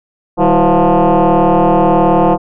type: tone with frequency modulation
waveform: sine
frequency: 192.3 Hz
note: G3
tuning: 33 cents flat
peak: -5 dBFS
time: 0.37-2.38 s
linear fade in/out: 50 ms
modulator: 173 Hz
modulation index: 4.5
effects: tanh soft clip ceiling -4 dBFS